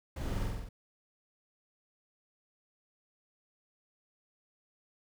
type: noise with echo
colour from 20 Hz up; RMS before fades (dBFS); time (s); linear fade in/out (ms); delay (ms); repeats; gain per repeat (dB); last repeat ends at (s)
brown; -37; 0.16-0.46; 5; 46; 5; -2; 0.69
effects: none